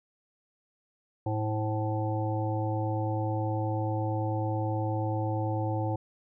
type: harmonic tone with a mistuned harmonic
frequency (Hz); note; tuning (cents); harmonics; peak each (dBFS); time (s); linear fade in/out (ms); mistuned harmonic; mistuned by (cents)
108.8; A2; -19; 1 / 3 / 5 / 7 / 8; -29 / -34 / -36 / -37 / -38; 1.26-5.96; 5; 5; -39
effects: none